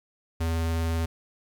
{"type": "tone with vibrato", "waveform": "square", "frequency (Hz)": 82.2, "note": "E2", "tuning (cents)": -4, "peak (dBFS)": -25, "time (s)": [0.4, 1.06], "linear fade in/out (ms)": 10, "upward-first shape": "sine", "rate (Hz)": 20, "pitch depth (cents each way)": 19, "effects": ["10-bit"]}